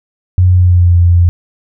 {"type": "tone with pitch glide", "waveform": "sine", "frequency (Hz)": [91, 86.99], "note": ["F#2", "F2"], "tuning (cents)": [-28, -6], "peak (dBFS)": -4, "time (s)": [0.38, 1.29], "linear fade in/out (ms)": 0, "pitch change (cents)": -78, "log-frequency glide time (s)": [0.5, 0.97], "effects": []}